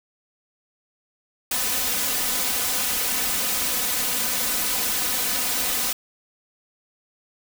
white noise with comb filter, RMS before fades -24 dBFS, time 1.51-5.93 s, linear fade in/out 5 ms, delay 4 ms, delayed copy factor +0.85, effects none

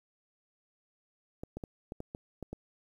clicks, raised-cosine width 2 ms, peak -26 dBFS, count 8, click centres 1.435 / 1.57 / 1.638 / 1.921 / 2.004 / 2.149 / 2.427 / 2.53 s, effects 10-bit

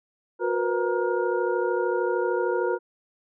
sine tone cluster, 363.3 / 471.8 / 505 / 938 / 1423 Hz, F#4 / A#4 / B4 / A#5 / F6, -32 / +21 / +39 / +11 / +32 cents, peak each -26 / -27 / -29 / -31 / -34 dBFS, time 0.39-2.79 s, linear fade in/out 50 ms, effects none

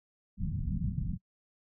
white low-pass noise, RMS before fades -33 dBFS, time 0.37-1.18 s, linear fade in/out 50 ms, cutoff 200 Hz, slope 48 dB/octave, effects noise-tail reverb RT60 0.1 s tail -26 dB re dry

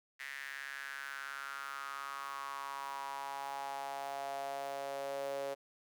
sawtooth tone with high-pass filter sweep, 138.59 Hz, C#3, in tune, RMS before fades -42 dBFS, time 0.19-5.55 s, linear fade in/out 20 ms, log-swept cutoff 1900 to 520 Hz, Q 5.6, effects none

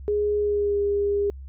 sine tone with pitch glide, 415.3 to 405.3 Hz, G#4 to G#4, 0 to -42 cents, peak -20 dBFS, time 0.08-1.3 s, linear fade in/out 0 ms, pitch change -42 cents, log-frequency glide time 0.39-0.79 s, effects added 67 Hz sine -36 dBFS peak until 1.48 s

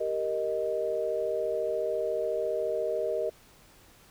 sine chord, Eb major, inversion first, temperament equal, 392 / 466.2 / 622.3 Hz, G4 / Bb4 / Eb5, 0 / 0 / 0 cents, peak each -34 / -31 / -30 dBFS, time 0-3.3 s, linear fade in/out 10 ms, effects pink hiss -57 dBFS RMS until 4.1 s

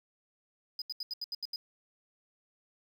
triangle tone bursts, 4978 Hz, D#8, in tune, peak -33 dBFS, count 8, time 0.79-1.56 s, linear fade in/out 2 ms, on 28 ms, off 78 ms, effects 10-bit

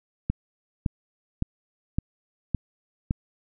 click train, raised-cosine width 5 ms, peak -11 dBFS, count 6, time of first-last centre 0.3-3.109 s, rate 1.78 Hz, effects none

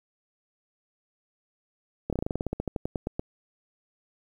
slowing click train, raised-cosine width 2 ms, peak -15 dBFS, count 18, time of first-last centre 2.1-3.195 s, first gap 27 ms, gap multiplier 1.1, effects 9-bit

